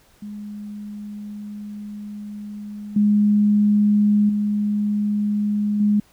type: tone with level steps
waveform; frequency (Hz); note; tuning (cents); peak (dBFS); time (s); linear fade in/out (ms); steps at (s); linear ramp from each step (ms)
sine; 207.7; G#3; 0; -30 / -13 / -18 / -14; 0.22-6; 5; 2.96 / 4.29 / 5.8; 5
effects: pink hiss -56 dBFS RMS until 6.12 s